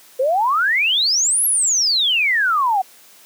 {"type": "exponential two-way sweep", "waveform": "sine", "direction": "up then down", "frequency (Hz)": [493.9, 11550, 731], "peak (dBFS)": -14, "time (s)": [0.19, 2.82], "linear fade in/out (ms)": 10, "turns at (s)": 1.45, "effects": ["white hiss -47 dBFS RMS until 3.25 s", "high-pass 200 Hz 12 dB/octave"]}